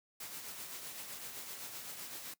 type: noise with tremolo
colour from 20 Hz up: white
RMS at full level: -44 dBFS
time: 0.2-2.34 s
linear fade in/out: 5 ms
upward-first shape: triangle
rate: 7.8 Hz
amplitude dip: 45%
effects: noise-tail reverb RT60 0.1 s tail -20 dB re dry + high-pass 100 Hz 12 dB/octave